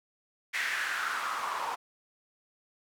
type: noise with band-pass filter sweep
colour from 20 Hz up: white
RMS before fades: -33 dBFS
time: 0.53-1.76 s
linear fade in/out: 20 ms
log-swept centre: 2000 to 900 Hz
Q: 4.1
effects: none